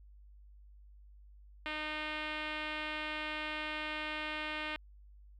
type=tone with low-pass filter; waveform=5% pulse; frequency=306.2 Hz; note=D#4; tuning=28 cents flat; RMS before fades=-39 dBFS; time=1.66-4.76 s; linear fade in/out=0 ms; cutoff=2800 Hz; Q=1.5; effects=added 50 Hz sine -54 dBFS peak until 5.39 s